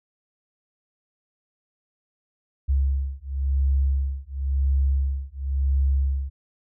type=beating tone pair; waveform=sine; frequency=67.7 / 68.65 Hz; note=C#2 / C#2; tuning=-40 / -16 cents; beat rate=0.95 Hz; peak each=-23 dBFS; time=2.68-6.3 s; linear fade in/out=20 ms; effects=none